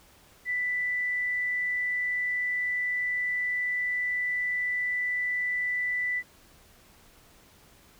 sine tone, 1982 Hz, B6, 6 cents sharp, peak -26 dBFS, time 0.45-6.23 s, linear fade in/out 50 ms, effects pink hiss -57 dBFS RMS until 7.99 s

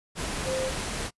sine tone in noise, 523.3 Hz, C5, in tune, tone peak -27 dBFS, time 0.44-0.72 s, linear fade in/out 50 ms, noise pink, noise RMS -32 dBFS, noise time 0.15-1.11 s, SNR +2 dB, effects noise-tail reverb RT60 0.1 s tail -25 dB re dry + resampled to 24000 Hz

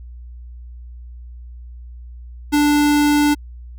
square tone, 293.7 Hz, D4, in tune, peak -13 dBFS, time 2.52-3.35 s, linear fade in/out 20 ms, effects added 60 Hz sine -33 dBFS peak until 3.78 s

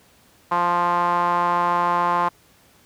sawtooth tone with band-pass filter, 174.61 Hz, F3, in tune, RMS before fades -20 dBFS, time 0.51-2.29 s, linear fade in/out 10 ms, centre 1000 Hz, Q 5.3, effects pink hiss -55 dBFS RMS until 2.85 s + high-pass 60 Hz 12 dB/octave

